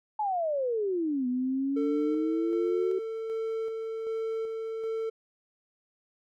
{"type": "exponential two-way sweep", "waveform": "sine", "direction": "down then up", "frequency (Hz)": [874, 246.9, 381.7], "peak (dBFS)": -26, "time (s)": [0.19, 2.99], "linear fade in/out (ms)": 5, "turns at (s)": 1.27}
{"type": "tone with tremolo", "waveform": "triangle", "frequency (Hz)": 447, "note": "A4", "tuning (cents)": 27, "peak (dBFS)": -27, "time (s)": [1.76, 5.1], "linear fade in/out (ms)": 10, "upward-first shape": "square", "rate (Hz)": 1.3, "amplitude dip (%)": 30}
{"effects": []}